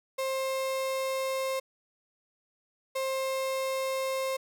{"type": "tone pair in turn", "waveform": "35% pulse", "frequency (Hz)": [530, 530], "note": ["C5", "C5"], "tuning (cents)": [22, 22], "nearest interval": "unison", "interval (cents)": 0, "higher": "neither", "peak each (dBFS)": -27, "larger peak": "neither", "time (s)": [[0.18, 1.6], [2.95, 4.37]], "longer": "neither", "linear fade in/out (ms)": 10, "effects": ["11-bit"]}